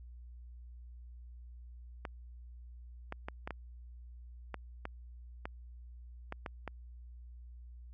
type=clicks; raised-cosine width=0.5 ms; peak=-24 dBFS; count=11; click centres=2.052 / 3.124 / 3.285 / 3.475 / 3.507 / 4.543 / 4.854 / 5.455 / 6.324 / 6.462 / 6.677 s; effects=added 60 Hz sine -48 dBFS peak until 7.93 s